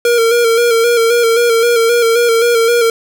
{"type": "tone with vibrato", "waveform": "square", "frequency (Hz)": 466.2, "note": "A#4", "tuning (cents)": 0, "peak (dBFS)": -9, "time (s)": [0.05, 2.9], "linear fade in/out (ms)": 2, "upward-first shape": "square", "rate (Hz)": 3.8, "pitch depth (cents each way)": 36, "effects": []}